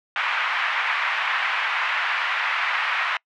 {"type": "band-pass noise", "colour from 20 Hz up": "white", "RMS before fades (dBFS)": -24, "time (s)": [0.16, 3.17], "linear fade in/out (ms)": 2, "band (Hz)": [920, 2400], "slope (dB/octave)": 24, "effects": ["noise-tail reverb RT60 0.1 s tail -26 dB re dry"]}